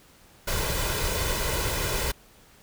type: noise with comb filter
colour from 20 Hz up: pink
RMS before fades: -27 dBFS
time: 0.47-2.12 s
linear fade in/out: 10 ms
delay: 2 ms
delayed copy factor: +0.6
effects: pink hiss -55 dBFS RMS until 2.62 s